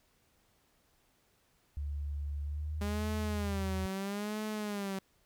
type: tone with pitch glide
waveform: sine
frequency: 72.3 to 81.62 Hz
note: D2 to E2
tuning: -27 to -17 cents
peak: -34 dBFS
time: 1.77-3.86 s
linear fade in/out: 0 ms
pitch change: +210 cents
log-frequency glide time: 2.43-3.06 s
type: tone with vibrato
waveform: sawtooth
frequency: 201.7 Hz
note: G3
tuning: 50 cents sharp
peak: -31 dBFS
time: 2.81-4.99 s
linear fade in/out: 5 ms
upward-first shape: sine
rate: 0.76 Hz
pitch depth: 110 cents each way
effects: pink hiss -71 dBFS RMS until 5.25 s